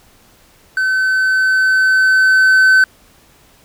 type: tone with level ramp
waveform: triangle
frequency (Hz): 1526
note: G6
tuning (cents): -47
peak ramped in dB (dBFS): -11 to -4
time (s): 0.77-2.84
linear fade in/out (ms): 2
effects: pink hiss -49 dBFS RMS until 3.64 s